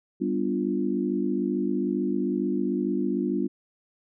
sine chord, G dominant seventh, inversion none, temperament equal, 196 / 246.9 / 293.7 / 349.2 Hz, G3 / B3 / D4 / F4, 0 / 0 / 0 / 0 cents, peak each -29 dBFS, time 0.2-3.48 s, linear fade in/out 20 ms, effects none

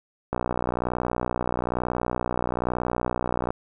click train, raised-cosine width 1 ms, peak -11 dBFS, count 195, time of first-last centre 0.33-3.505 s, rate 61.1 Hz, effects none

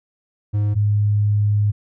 triangle / sine tone pair in turn, 103.9 / 103.9 Hz, G#2 / G#2, +1 / +1 cents, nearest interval unison, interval 0 cents, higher neither, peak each -14 dBFS, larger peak neither, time 0.53-0.75 / 0.75-1.72 s, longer second, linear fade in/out 20 ms, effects none

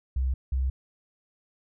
sine tone pair in turn, 64.9 / 65.39 Hz, C2 / C2, -13 / 0 cents, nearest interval unison, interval 13 cents, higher second, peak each -23 dBFS, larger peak neither, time 0.16-0.34 / 0.52-0.7 s, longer neither, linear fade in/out 5 ms, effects none

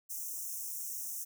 white high-pass noise, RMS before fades -40 dBFS, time 0.09-1.25 s, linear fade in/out 20 ms, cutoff 5600 Hz, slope 96 dB/octave, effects none

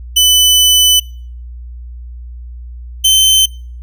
sawtooth tone pair in turn, 3000 / 3083 Hz, F#7 / G7, +23 / -29 cents, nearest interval unison, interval 48 cents, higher second, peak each -3 dBFS, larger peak neither, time 0.16-1 / 3.04-3.46 s, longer first, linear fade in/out 10 ms, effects noise-tail reverb RT60 0.5 s tail -26 dB re dry + added 60 Hz sine -26 dBFS peak until 3.82 s

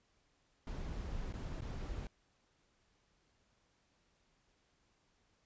brown noise with dropouts, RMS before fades -42 dBFS, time 0.67-2.07 s, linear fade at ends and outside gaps 2 ms, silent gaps 1.326-1.337 / 1.608-1.619 s, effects pink hiss -75 dBFS RMS until 5.45 s + resampled to 16000 Hz

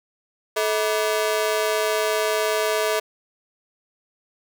sawtooth ring-modulated tone, 537 Hz, C5, 45 cents sharp, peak -13 dBFS, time 0.56-3 s, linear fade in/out 10 ms, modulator 104 Hz, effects none

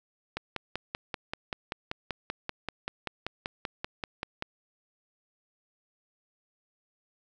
click train, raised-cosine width 0.3 ms, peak -16 dBFS, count 22, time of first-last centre 0.37-4.424 s, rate 5.18 Hz, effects none

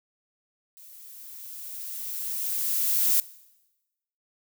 violet noise with level ramp, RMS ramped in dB -49 to -21 dBFS, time 0.77-3.2 s, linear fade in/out 0 ms, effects noise-tail reverb RT60 1.0 s tail -20 dB re dry

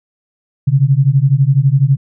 sine beating tone pair, 131 / 143 Hz, C3 / D3, +2 / -46 cents, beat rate 12 Hz, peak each -11 dBFS, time 0.67-1.97 s, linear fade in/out 10 ms, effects none

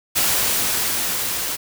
white noise with level ramp, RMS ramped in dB -18 to -25 dBFS, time 0.15-1.57 s, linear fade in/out 20 ms, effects none

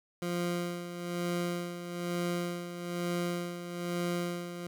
20% pulse tone with tremolo, 174.61 Hz, F3, in tune, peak -25 dBFS, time 0.22-4.67 s, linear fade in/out 2 ms, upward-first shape sine, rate 1.1 Hz, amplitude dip 65%, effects none

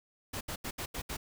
pink noise bursts at uneven times, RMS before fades -38 dBFS, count 6, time 0.33-0.41 / 0.48-0.56 / 0.64-0.71 / 0.78-0.86 / 0.94-1.02 / 1.09-1.17 s, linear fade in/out 10 ms, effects none

